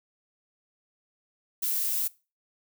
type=noise; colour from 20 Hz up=violet; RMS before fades=-28 dBFS; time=1.62-2.08 s; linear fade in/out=10 ms; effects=noise-tail reverb RT60 0.3 s tail -21 dB re dry